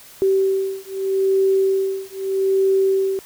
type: beating tone pair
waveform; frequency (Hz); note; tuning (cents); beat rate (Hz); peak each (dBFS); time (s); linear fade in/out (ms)
sine; 385.5 / 386.3; G4 / G4; -29 / -25; 0.8; -19 / -19; 0.22-3.19; 0
effects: white hiss -44 dBFS RMS until 3.25 s